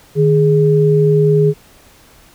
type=tone pair together; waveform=sine; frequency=153.64 / 415.3 Hz; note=D#3 / G#4; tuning=-22 / 0 cents; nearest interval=octave + perfect fourth; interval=1722 cents; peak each=-11 dBFS; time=0.15-1.54 s; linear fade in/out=50 ms; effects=pink hiss -46 dBFS RMS until 2.34 s